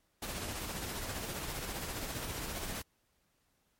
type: noise with tremolo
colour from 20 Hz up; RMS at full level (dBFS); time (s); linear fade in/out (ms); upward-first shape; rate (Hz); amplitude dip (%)
pink; -38; 0.22-2.82; 5; sine; 15; 35
effects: pink hiss -75 dBFS RMS until 3.79 s + MP3 64 kbps